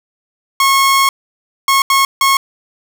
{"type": "tone bursts at uneven times", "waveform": "sawtooth", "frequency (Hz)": 1090, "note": "C#6", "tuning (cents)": -29, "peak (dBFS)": -5, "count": 4, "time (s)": [[0.6, 1.09], [1.68, 1.82], [1.9, 2.05], [2.21, 2.37]], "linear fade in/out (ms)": 2, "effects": []}